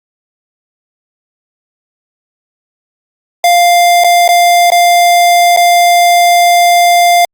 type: tone with dropouts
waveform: square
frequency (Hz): 698.5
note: F5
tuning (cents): 0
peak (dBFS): -5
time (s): 3.44-7.25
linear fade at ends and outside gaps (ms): 2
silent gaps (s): 4.038-4.044 / 4.279-4.289 / 4.703-4.719 / 5.564-5.572
effects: Opus 48 kbps